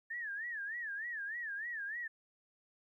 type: tone with vibrato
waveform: sine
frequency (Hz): 1760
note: A6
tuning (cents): 0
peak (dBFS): -38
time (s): 0.1-2.08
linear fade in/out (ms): 10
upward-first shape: sine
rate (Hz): 3.3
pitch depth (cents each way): 170
effects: 13-bit